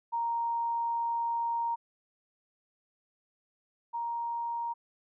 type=tone pair in turn; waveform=sine; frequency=932.3 / 936.5 Hz; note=A#5 / A#5; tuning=0 / +8 cents; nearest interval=unison; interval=8 cents; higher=second; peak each=-28 / -31 dBFS; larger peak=first; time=0.12-1.76 / 3.93-4.74 s; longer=first; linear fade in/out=20 ms; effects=none